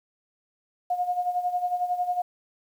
sine tone with tremolo, 717 Hz, F5, 45 cents sharp, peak -21 dBFS, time 0.9-2.22 s, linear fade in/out 5 ms, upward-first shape sine, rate 11 Hz, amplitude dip 70%, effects 9-bit

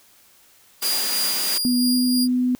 sawtooth tone with tremolo, 4830 Hz, D8, 48 cents sharp, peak -18 dBFS, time 0.81-2.28 s, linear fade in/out 50 ms, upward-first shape sine, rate 3 Hz, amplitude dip 35%
white high-pass noise, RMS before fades -26 dBFS, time 0.82-1.58 s, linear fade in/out 5 ms, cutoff 170 Hz, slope 96 dB/octave
sine tone with pitch glide, 246.9 to 250.1 Hz, B3 to B3, 0 to +22 cents, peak -17 dBFS, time 1.65-2.55 s, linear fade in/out 0 ms, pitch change +22 cents, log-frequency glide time 1.81-1.95 s
effects white hiss -54 dBFS RMS until 2.59 s

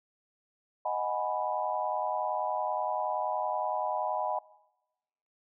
sine chord, G# minor seventh, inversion second, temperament equal, 622.3 / 740 / 830.6 / 987.8 Hz, D#5 / F#5 / G#5 / B5, 0 / 0 / 0 / 0 cents, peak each -34 dBFS, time 0.85-4.39 s, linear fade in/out 5 ms, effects noise-tail reverb RT60 1.0 s tail -21 dB re dry

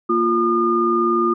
sine tone cluster, 233.2 / 349.6 / 1215 Hz, A#3 / F4 / D#6, +1 / +2 / -42 cents, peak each -23 / -18 / -18 dBFS, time 0.09-1.34 s, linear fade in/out 10 ms, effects none

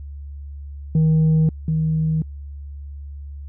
sine tone pair in turn, 158.1 / 158.1 Hz, D#3 / D#3, +28 / +28 cents, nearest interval unison, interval 0 cents, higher neither, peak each -10 / -16 dBFS, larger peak first, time 0.95-1.49 / 1.68-2.22 s, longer neither, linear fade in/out 2 ms, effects tanh soft clip ceiling -12 dBFS + added 71 Hz sine -31 dBFS peak until 3.48 s

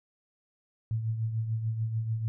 sine tone with tremolo, 111.8 Hz, A2, 28 cents sharp, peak -25 dBFS, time 0.91-2.28 s, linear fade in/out 0 ms, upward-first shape triangle, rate 6.8 Hz, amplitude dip 60%, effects none

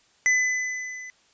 square tone with level ramp, 2008 Hz, B6, 28 cents sharp, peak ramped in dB -17 to -38 dBFS, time 0.26-1.1 s, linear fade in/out 0 ms, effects white hiss -61 dBFS RMS until 1.33 s + resampled to 16000 Hz

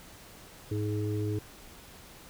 harmonic tone, 105.1 Hz, G#2, 21 cents sharp, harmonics 1 / 3 / 4, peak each -30 / -35 / -36 dBFS, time 0.71-1.39 s, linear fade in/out 5 ms, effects pink hiss -51 dBFS RMS until 2.29 s

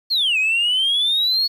sine exponential two-way sweep, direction down then up, 4405 to 2494 to 4405 Hz, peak -14 dBFS, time 0.1-1.48 s, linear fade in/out 20 ms, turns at 0.38 s, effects tanh soft clip ceiling -13 dBFS + 8-bit

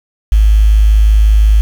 sine tone with quantisation, 52.8 Hz, G#1, 29 cents sharp, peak -4 dBFS, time 0.32-1.61 s, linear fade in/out 0 ms, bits 5, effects none

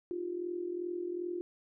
sine tone with amplitude modulation, 352.3 Hz, F4, 15 cents sharp, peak -31 dBFS, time 0.11-1.41 s, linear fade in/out 0 ms, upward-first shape sine, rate 42.6 Hz, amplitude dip 70%, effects none

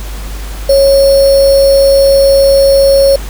sine tone with sample-and-hold, 550 Hz, C#5, 14 cents flat, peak -3 dBFS, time 0.69-3.16 s, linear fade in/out 5 ms, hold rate 4900 Hz, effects added 50 Hz sine -19 dBFS peak until 3.29 s + pink hiss -29 dBFS RMS until 3.29 s

